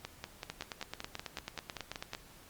two click trains, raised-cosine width 0.2 ms, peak -22 / -21 dBFS, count 12 / 16, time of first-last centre 0.05-2.149 / 0.5-2.134 s, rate 5.24 / 9.18 Hz, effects pink hiss -57 dBFS RMS until 2.49 s + Opus 48 kbps

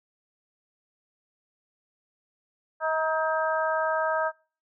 harmonic tone with a mistuned harmonic, 317.6 Hz, D#4, 36 cents sharp, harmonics 2 / 3 / 4 / 5, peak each -27 / -29 / -30 / -31 dBFS, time 2.8-4.32 s, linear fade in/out 50 ms, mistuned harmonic 3, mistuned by -19 cents, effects noise-tail reverb RT60 0.4 s tail -25 dB re dry

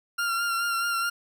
40% pulse tone with vibrato, 1384 Hz, F6, 16 cents flat, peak -24 dBFS, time 0.18-1.1 s, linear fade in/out 10 ms, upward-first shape sine, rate 4.7 Hz, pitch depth 28 cents each way, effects none

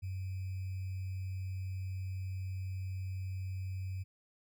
sine tone with sample-and-hold, 94 Hz, F#2, 28 cents sharp, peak -36 dBFS, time 0.02-4.04 s, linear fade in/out 20 ms, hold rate 2450 Hz, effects none

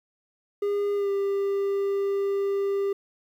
triangle tone with pitch glide, 406.7 to 397 Hz, G#4 to G4, -36 to +22 cents, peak -21 dBFS, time 0.62-2.93 s, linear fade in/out 5 ms, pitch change -42 cents, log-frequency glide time 0.95-1.1 s, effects 10-bit

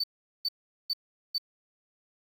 triangle tone bursts, 4539 Hz, C#8, 40 cents sharp, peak -25 dBFS, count 4, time 0-1.382 s, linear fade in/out 5 ms, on 38 ms, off 410 ms, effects 9-bit

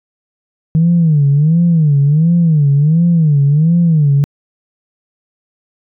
sine tone with vibrato, 155.56 Hz, D#3, in tune, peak -6 dBFS, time 0.75-4.24 s, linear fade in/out 0 ms, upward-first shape sine, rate 1.4 Hz, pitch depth 180 cents each way, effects tanh soft clip ceiling -3 dBFS

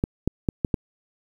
clicks, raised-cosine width 3 ms, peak -8 dBFS, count 5, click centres 0.039 / 0.276 / 0.488 / 0.648 / 0.742 s, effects 8-bit

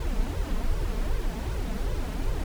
brown noise with flanger, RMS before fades -27 dBFS, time 0-2.44 s, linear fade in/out 5 ms, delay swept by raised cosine 1.9 to 4.7 ms, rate 2.6 Hz, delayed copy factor +0.85, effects none

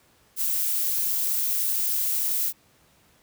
violet noise, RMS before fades -25 dBFS, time 0.36-2.53 s, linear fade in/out 50 ms, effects pink hiss -60 dBFS RMS until 3.22 s + high-pass 60 Hz 12 dB/octave

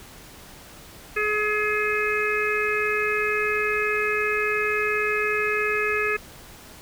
harmonic tone, 422.9 Hz, G#4, 31 cents sharp, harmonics 1 / 3 / 4 / 5 / 6, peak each -26 / -29 / -27 / -30 / -27 dBFS, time 1.16-6.17 s, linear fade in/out 10 ms, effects pink hiss -45 dBFS RMS until 6.81 s

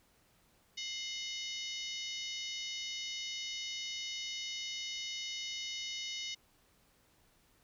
harmonic tone with a mistuned harmonic, 740 Hz, F#5, in tune, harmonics 3 / 4 / 5 / 6 / 7 / 8 / 9, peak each -46 / -43 / -44 / -50 / -47 / -48 / -54 dBFS, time 0.77-6.35 s, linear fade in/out 10 ms, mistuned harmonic 3, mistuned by -91 cents, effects pink hiss -69 dBFS RMS until 7.63 s

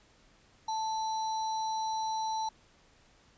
sine tone with sample-and-hold, 880 Hz, A5, in tune, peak -30 dBFS, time 0.68-2.49 s, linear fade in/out 5 ms, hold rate 4900 Hz, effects pink hiss -63 dBFS RMS until 3.37 s + resampled to 16000 Hz

